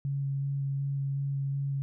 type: tone with vibrato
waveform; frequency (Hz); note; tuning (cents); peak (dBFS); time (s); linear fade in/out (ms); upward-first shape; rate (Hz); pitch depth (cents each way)
sine; 138.6; C#3; 0; -28; 0.05-1.82; 0; square; 2.7; 8
effects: none